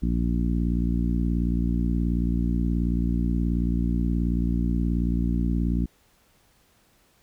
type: harmonic tone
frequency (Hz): 58.6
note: A#1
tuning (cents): +10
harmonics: 1 / 2 / 3 / 4 / 5 / 6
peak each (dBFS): -24 / -33 / -27 / -29 / -32 / -41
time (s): 0.02-5.86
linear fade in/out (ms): 10
effects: pink hiss -62 dBFS RMS until 7.22 s